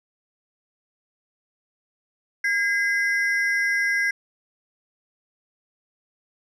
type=ring-modulated tone; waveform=triangle; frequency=1834 Hz; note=A#6; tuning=29 cents flat; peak=-15 dBFS; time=2.44-4.11 s; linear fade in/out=5 ms; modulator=206 Hz; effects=resampled to 32000 Hz